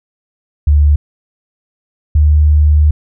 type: tone pair in turn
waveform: sine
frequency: 73.42 / 75.18 Hz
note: D2 / D2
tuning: 0 / +41 cents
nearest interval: unison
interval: 41 cents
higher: second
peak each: -5 dBFS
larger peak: neither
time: 0.67-0.96 / 2.15-2.91 s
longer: second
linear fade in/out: 5 ms
effects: none